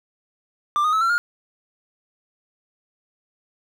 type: tone with pitch steps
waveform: triangle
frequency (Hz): 1185 / 1239.6 / 1296.7 / 1356.5 / 1419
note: D6 / D#6 / E6 / E6 / F6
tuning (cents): +15 / -7 / -29 / +49 / +27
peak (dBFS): -15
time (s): 0.76-1.18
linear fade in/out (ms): 0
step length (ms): 84
effects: 9-bit